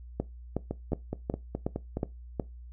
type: two click trains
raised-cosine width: 2 ms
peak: -15 / -18 dBFS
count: 7 / 7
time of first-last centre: 0.2-2.398 / 0.71-1.971 s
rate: 2.73 / 4.76 Hz
effects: noise-tail reverb RT60 0.2 s tail -19 dB re dry + added 60 Hz sine -43 dBFS peak until 2.72 s